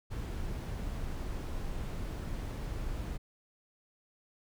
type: noise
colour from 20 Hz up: brown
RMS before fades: -37 dBFS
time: 0.1-3.18 s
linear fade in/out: 20 ms
effects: none